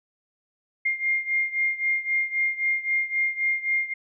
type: beating tone pair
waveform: sine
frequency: 2116 / 2119.8 Hz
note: C7 / C7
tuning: +19 / +22 cents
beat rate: 3.8 Hz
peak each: -24 / -27 dBFS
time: 0.85-3.94 s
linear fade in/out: 10 ms
effects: none